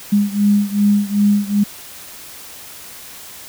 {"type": "beating tone pair", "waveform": "sine", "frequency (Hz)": [203.6, 206.2], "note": ["G#3", "G#3"], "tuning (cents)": [-34, -12], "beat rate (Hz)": 2.6, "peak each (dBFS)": [-14, -16], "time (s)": [0.12, 1.64], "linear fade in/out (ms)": 10, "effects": ["white hiss -36 dBFS RMS until 3.48 s"]}